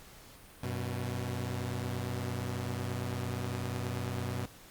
sawtooth tone pair together, 94.68 / 123.1 Hz, F#2 / B2, +40 / -5 cents, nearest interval perfect fourth, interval 455 cents, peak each -33 / -32 dBFS, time 0.63-4.46 s, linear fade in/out 5 ms, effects pink hiss -54 dBFS RMS until 4.7 s + Opus 48 kbps

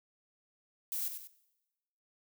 violet noise with echo, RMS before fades -36 dBFS, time 0.92-1.08 s, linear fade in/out 0 ms, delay 96 ms, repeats 2, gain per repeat -7 dB, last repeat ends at 1.272 s, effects noise-tail reverb RT60 1.0 s tail -19 dB re dry

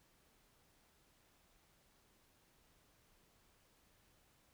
silence, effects pink hiss -72 dBFS RMS until 4.53 s

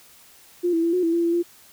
sine tone with pitch steps, 351.6 / 330.2 / 336.3 / 362.4 / 331.6 / 339.9 / 337.8 / 345.2 Hz, F4 / E4 / E4 / F#4 / E4 / F4 / E4 / F4, +12 / +3 / +35 / -36 / +10 / -47 / +42 / -20 cents, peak -18 dBFS, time 0.63-1.43 s, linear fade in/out 20 ms, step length 100 ms, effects white hiss -51 dBFS RMS until 1.72 s

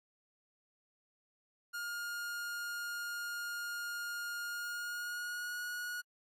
45% pulse tone with pitch glide, 1418 to 1452 Hz, F6 to F#6, +26 to -33 cents, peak -38 dBFS, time 1.73-6.02 s, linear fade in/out 20 ms, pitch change +41 cents, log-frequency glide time 4.43-5.6 s, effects AAC 64 kbps

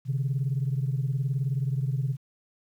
sine beating tone pair, 130.9 / 149.9 Hz, C3 / D3, +1 / +36 cents, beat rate 19 Hz, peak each -25 / -29 dBFS, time 0.05-2.17 s, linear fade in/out 50 ms, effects tanh soft clip ceiling -19 dBFS + 10-bit

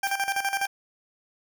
20% pulse tone with tremolo, 789 Hz, G5, 11 cents sharp, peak -18 dBFS, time 0.03-0.67 s, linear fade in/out 5 ms, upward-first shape square, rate 12 Hz, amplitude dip 70%
blue noise with exponential decay, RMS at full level -31 dBFS, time 0.07-0.18 s, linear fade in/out 5 ms, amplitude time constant 23 ms
effects none

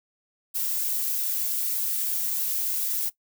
violet noise with flanger, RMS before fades -27 dBFS, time 0.54-3.1 s, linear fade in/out 20 ms, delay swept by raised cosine 1.8 to 2.6 ms, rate 3.2 Hz, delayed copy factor +0.55, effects noise-tail reverb RT60 0.1 s tail -18 dB re dry

